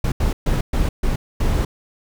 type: noise bursts at uneven times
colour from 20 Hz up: brown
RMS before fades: -18 dBFS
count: 6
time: 0.04-0.12 / 0.2-0.33 / 0.46-0.61 / 0.73-0.89 / 1.03-1.16 / 1.4-1.65 s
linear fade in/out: 5 ms
effects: none